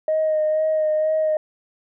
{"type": "tone with vibrato", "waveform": "sine", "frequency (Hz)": 622.3, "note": "D#5", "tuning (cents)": 0, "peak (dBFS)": -16, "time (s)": [0.08, 1.37], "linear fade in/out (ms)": 2, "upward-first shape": "sine", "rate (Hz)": 2.1, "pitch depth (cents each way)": 19, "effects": ["tanh soft clip ceiling -13 dBFS"]}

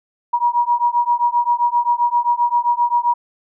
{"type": "beating tone pair", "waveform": "sine", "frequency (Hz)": [954, 961.6], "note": ["A#5", "B5"], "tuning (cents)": [40, -46], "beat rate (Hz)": 7.6, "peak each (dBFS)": -17, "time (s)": [0.33, 3.14], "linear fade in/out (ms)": 10, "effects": []}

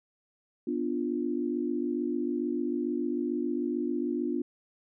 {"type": "chord", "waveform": "sine", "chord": "B diminished", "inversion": "none", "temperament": "equal", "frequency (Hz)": [246.9, 293.7, 349.2], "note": ["B3", "D4", "F4"], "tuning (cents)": [0, 0, 0], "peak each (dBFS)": -32, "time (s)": [0.67, 4.42], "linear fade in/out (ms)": 5, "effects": []}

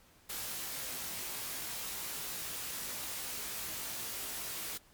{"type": "noise with comb filter", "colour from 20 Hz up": "white", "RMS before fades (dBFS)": -40, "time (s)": [0.29, 4.78], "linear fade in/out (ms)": 10, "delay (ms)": 19, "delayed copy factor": 0.9, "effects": ["pink hiss -63 dBFS RMS until 4.93 s", "MP3 96 kbps"]}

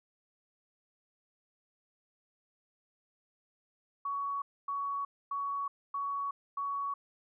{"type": "tone bursts", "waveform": "sine", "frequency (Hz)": 1122, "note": "C#6", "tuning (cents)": 21, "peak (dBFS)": -32, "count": 5, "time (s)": [4.05, 6.94], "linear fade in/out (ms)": 5, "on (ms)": 370, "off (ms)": 260, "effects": []}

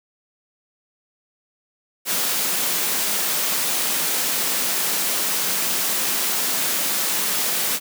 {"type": "high-pass noise", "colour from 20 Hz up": "white", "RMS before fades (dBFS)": -22, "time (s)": [2.05, 7.8], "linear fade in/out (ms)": 50, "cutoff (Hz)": 150, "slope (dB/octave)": 96, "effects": []}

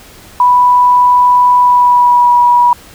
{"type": "tone with pitch glide", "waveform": "sine", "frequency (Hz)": [987, 970], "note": ["B5", "B5"], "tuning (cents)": [-1, -31], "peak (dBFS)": -4, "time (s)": [0.4, 2.73], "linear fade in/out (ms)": 2, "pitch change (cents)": -30, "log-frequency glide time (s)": [1.58, 2.32], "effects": ["pink hiss -37 dBFS RMS until 2.94 s"]}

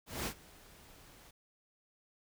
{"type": "noise with ADSR envelope", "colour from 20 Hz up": "pink", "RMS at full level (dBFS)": -36, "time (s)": [0.06, 1.31], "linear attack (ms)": 200, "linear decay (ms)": 77, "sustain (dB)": -22, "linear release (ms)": 6, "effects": []}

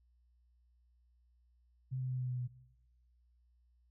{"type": "tone with pitch steps", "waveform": "sine", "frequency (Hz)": [130, 128.8, 127.62, 126.45, 125.28, 124.13], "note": ["C3", "C3", "C3", "B2", "B2", "B2"], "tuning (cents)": [-11, -27, -43, 41, 25, 9], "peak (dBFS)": -35, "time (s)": [1.91, 2.48], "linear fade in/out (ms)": 20, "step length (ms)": 95, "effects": ["noise-tail reverb RT60 1.0 s tail -20 dB re dry", "added 60 Hz sine -67 dBFS peak until 3.9 s"]}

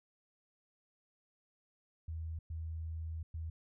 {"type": "tone bursts at uneven times", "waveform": "sine", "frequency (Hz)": 80.8, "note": "E2", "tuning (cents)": -34, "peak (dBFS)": -38, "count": 3, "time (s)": [[2.08, 2.39], [2.5, 3.23], [3.34, 3.5]], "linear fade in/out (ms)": 5, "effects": []}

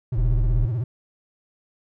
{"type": "tone with vibrato", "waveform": "triangle", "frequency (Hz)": 116.54, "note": "A#2", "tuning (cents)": 0, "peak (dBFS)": -20, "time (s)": [0.12, 0.84], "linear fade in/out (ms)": 5, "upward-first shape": "sine", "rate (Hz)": 16, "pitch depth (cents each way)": 190}
{"type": "tone", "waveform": "triangle", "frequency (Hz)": 40.1, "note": "E1", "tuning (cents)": -47, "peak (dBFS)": -16, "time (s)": [0.17, 0.66], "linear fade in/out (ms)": 10}
{"effects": []}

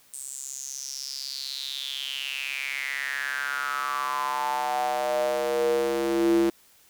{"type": "tone with high-pass filter sweep", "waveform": "square", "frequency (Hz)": 68, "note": "C#2", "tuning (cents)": -33, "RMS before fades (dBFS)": -28, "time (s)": [0.13, 6.5], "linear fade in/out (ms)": 5, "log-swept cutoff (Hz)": [8500, 310], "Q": 7.1, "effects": ["white hiss -58 dBFS RMS until 6.89 s"]}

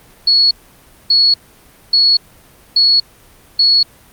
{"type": "tone bursts", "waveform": "sine", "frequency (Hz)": 4369, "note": "C#8", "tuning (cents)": -26, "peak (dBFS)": -7, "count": 5, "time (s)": [0.27, 3.83], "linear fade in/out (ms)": 5, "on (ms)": 240, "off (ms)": 590, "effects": ["pink hiss -45 dBFS RMS until 4.12 s", "Opus 32 kbps"]}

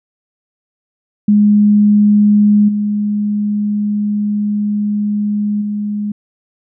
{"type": "tone with level steps", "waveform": "sine", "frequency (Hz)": 207.7, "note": "G#3", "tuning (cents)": 0, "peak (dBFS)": [-6, -13, -16], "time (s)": [1.28, 6.12], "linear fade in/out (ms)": 5, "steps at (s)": [2.68, 5.61], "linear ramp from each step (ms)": 10, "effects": []}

